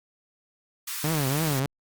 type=high-pass noise; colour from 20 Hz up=white; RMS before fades=-33 dBFS; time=0.87-1.6 s; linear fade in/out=10 ms; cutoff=990 Hz; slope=48 dB/octave
type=tone with vibrato; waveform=sawtooth; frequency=146.2 Hz; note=D3; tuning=7 cents flat; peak=-20 dBFS; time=1.04-1.66 s; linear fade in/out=2 ms; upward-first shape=triangle; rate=3.2 Hz; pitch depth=220 cents each way
effects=Opus 48 kbps